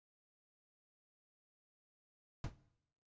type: noise with exponential decay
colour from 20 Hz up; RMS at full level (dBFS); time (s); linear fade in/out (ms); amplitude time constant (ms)
brown; -33; 2.44-2.56; 2; 24
effects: noise-tail reverb RT60 0.8 s tail -18 dB re dry + resampled to 16000 Hz